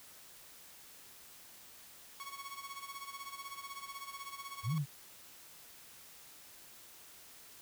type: tone with tremolo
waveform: sawtooth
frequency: 1108.7 Hz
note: C#6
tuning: in tune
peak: -38 dBFS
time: 2.2-4.78 s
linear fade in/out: 0 ms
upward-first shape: sine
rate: 16 Hz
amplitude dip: 75%
type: linear two-way sweep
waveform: sine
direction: up then down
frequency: 87.6 to 164.81 to 132.6 Hz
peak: -31 dBFS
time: 4.63-4.86 s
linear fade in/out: 50 ms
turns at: 4.74 s
effects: white hiss -56 dBFS RMS until 7.61 s